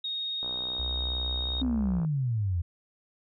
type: tone with vibrato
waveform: sine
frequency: 3729 Hz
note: A#7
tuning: in tune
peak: -30 dBFS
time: 0.04-1.62 s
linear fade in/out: 5 ms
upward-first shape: sine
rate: 19 Hz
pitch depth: 10 cents each way
type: click train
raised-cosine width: 1 ms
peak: -29 dBFS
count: 102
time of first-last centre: 0.43-2.049 s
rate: 62.4 Hz
type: tone with pitch glide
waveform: sine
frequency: 65.41 to 66.44 Hz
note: C2 to C2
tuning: 0 to +27 cents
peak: -31 dBFS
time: 0.79-2 s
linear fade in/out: 5 ms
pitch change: +27 cents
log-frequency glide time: 0.97-1.78 s
type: exponential sweep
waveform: sine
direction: down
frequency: 266.9 to 82.2 Hz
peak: -25 dBFS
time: 1.61-2.62 s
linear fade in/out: 10 ms
effects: none